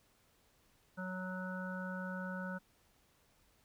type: harmonic tone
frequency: 185 Hz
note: F#3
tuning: in tune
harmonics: 1 / 3 / 5 / 7 / 8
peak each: -41 / -47 / -51 / -51 / -45 dBFS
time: 0.97-2.59 s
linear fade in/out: 20 ms
effects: pink hiss -71 dBFS RMS until 3.64 s